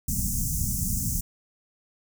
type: band-stop noise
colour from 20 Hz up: pink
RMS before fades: -27 dBFS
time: 0.08-1.21 s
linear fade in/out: 5 ms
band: 230 to 6000 Hz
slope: 48 dB/octave
effects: none